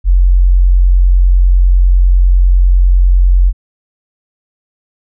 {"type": "tone", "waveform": "sine", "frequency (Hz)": 45, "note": "F#1", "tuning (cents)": -47, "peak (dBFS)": -4, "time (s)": [0.04, 3.53], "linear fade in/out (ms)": 50, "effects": []}